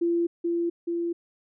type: tone with echo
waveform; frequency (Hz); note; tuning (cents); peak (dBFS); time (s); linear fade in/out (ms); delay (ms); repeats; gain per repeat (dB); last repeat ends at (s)
sine; 341.1; F4; -41; -21; 0.01-0.27; 10; 430; 2; -2; 1.13
effects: none